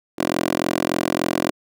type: tone with high-pass filter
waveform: 10% pulse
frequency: 43.46 Hz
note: F1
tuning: 8 cents flat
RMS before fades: -22 dBFS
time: 0.18-1.51 s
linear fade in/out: 10 ms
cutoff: 350 Hz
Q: 2.2
effects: none